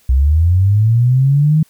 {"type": "linear sweep", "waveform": "sine", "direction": "up", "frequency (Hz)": [61.74, 159], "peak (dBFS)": -8, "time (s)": [0.09, 1.63], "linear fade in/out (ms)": 5, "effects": ["white hiss -53 dBFS RMS until 1.69 s"]}